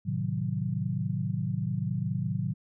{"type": "chord", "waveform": "sine", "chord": "A diminished seventh", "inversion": "none", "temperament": "equal", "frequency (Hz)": [110, 130.81, 155.56, 185], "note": ["A2", "C3", "Eb3", "Gb3"], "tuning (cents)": [0, 0, 0, 0], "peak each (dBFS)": -33, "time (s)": [0.05, 2.54], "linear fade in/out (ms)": 20, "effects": []}